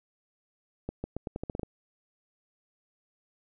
accelerating click train, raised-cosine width 2 ms, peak -20 dBFS, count 10, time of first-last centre 0.89-1.632 s, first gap 150 ms, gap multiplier 0.84, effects none

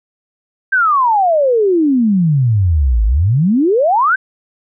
sine exponential two-way sweep, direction down then up, 1604 to 51 to 1604 Hz, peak -9 dBFS, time 0.72-4.16 s, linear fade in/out 10 ms, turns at 3.05 s, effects none

